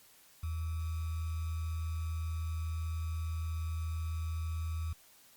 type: tone with sample-and-hold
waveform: sine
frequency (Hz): 80.9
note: E2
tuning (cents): -32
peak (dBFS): -33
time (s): 0.43-4.93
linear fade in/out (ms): 5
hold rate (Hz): 1225
effects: white hiss -61 dBFS RMS until 5.36 s + Opus 48 kbps